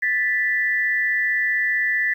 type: tone pair together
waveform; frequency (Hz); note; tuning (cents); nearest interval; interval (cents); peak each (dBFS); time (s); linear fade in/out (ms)
sine; 1760 / 1975.5; A6 / B6; 0 / 0; major second; 200; -21; 0.02-2.14; 10
effects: 9-bit

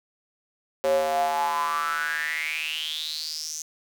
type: tone with high-pass filter sweep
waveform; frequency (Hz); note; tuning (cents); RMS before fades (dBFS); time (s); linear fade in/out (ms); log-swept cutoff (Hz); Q
square; 77.78; D#2; 0; -27; 0.84-3.62; 0; 500 to 6400; 8.5
effects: 9-bit

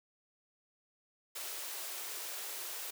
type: high-pass noise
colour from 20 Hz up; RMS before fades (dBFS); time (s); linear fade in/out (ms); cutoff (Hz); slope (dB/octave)
white; -42; 1.35-2.91; 10; 330; 96
effects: none

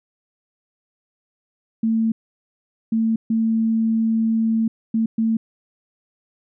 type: tone bursts at uneven times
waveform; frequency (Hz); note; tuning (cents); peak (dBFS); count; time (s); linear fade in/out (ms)
sine; 224.2; A3; +33; -16; 5; 1.83-2.12 / 2.92-3.16 / 3.3-4.68 / 4.94-5.06 / 5.18-5.37; 5
effects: none

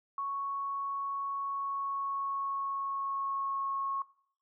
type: tone with pitch glide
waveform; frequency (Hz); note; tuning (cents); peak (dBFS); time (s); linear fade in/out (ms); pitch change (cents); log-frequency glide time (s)
sine; 1108.7 to 1094.7; C#6 to C#6; 0 to -22; -32; 0.18-4.02; 2; -22; 1.36-3.68
effects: noise-tail reverb RT60 0.6 s tail -19 dB re dry

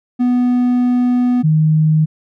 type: tone pair in turn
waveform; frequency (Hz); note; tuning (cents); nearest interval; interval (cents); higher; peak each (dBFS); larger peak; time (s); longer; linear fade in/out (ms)
triangle / sine; 246.9 / 155.83; B3 / D#3; 0 / +3; minor sixth; 797; first; -9; neither; 0.19-1.43 / 1.43-2.06; first; 20
effects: none

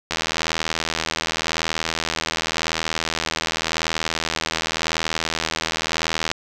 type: click train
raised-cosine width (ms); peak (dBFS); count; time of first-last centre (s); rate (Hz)
0.2; -4; 503; 0.11-6.315; 80.9
effects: none

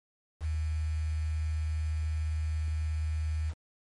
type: tone with quantisation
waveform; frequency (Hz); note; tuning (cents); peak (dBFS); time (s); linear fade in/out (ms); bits
sine; 78.1; D#2; +7; -28; 0.4-3.54; 50; 8
effects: MP3 48 kbps

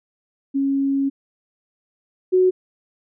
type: tone pair in turn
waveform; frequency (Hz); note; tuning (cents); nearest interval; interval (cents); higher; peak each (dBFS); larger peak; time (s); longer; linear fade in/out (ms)
sine; 274.8 / 369.4; C#4 / F#4; -15 / -3; perfect fourth; 512; second; -17 / -12; second; 0.54-1.1 / 2.32-2.51; first; 20
effects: none

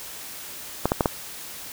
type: clicks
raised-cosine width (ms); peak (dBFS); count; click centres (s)
1; -5; 4; 0.856 / 0.919 / 1.008 / 1.058
effects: white hiss -38 dBFS RMS until 1.72 s

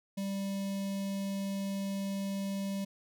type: tone with notch filter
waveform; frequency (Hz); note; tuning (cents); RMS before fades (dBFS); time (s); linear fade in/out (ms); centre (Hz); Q
square; 196.4; G3; +4; -35; 0.17-2.85; 10; 1400; 0.84
effects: none

